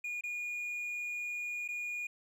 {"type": "tone with dropouts", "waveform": "triangle", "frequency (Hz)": 2439, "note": "D#7", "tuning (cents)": -35, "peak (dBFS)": -34, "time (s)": [0.04, 2.07], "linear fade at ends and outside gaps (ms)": 5, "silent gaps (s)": [[0.21, 0.236], [1.679, 1.686]], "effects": []}